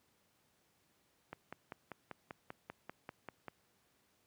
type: click train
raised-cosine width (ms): 0.5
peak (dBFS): -29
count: 12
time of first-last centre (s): 1.33-3.483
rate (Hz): 5.11
effects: pink hiss -74 dBFS RMS until 4.26 s + high-pass 100 Hz 12 dB/octave